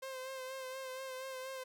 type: tone with vibrato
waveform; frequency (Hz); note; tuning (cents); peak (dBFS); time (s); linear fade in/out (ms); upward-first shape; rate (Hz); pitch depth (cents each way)
sawtooth; 523.3; C5; 0; -38; 0.02-1.64; 10; sine; 4.2; 32
effects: none